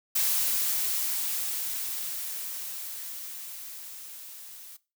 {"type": "noise with level ramp", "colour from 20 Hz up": "blue", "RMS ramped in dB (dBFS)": [-25, -46], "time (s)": [0.15, 4.77], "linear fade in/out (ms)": 10, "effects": ["noise-tail reverb RT60 0.3 s tail -20 dB re dry"]}